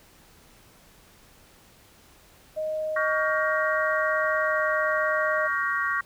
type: tone with pitch glide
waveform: sine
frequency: 622.3 to 618.4 Hz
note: D#5 to D#5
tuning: 0 to -11 cents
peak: -26 dBFS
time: 2.56-5.48 s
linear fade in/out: 20 ms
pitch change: -11 cents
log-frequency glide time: 4.38-4.62 s
type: chord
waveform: sine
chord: G half-diminished seventh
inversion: second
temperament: just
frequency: 1128.9 / 1411.2 / 1568 / 1881.6 Hz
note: Db6 / F6 / G6 / Bb6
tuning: +31 / +18 / 0 / +16 cents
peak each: -28 / -30 / -31 / -28 dBFS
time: 2.96-6.01 s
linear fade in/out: 5 ms
effects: pink hiss -55 dBFS RMS until 6.05 s